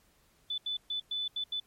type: tone bursts at uneven times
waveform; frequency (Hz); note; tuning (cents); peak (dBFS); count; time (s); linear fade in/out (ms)
sine; 3494; A7; -13; -31; 6; 0.5-0.58 / 0.66-0.77 / 0.9-1 / 1.11-1.28 / 1.36-1.44 / 1.52-1.6; 5
effects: pink hiss -67 dBFS RMS until 1.66 s + MP3 64 kbps